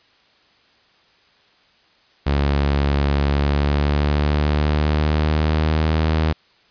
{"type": "tone with pitch glide", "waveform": "sawtooth", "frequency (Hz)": [70.9, 78.67], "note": ["C#2", "D#2"], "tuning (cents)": [40, 20], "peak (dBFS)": -12, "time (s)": [2.26, 6.33], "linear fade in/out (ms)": 10, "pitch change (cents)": 180, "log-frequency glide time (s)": [3.24, 5.92], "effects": ["white hiss -56 dBFS RMS until 6.7 s", "resampled to 11025 Hz"]}